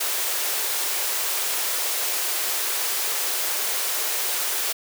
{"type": "high-pass noise", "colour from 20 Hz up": "white", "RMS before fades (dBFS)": -25, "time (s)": [0, 4.73], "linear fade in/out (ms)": 10, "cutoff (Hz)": 350, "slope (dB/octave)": 48, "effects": []}